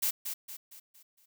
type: noise with echo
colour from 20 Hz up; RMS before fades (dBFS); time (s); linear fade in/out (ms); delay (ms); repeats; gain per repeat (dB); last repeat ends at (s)
blue; -29; 0.02-0.11; 10; 230; 5; -7; 1.26
effects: none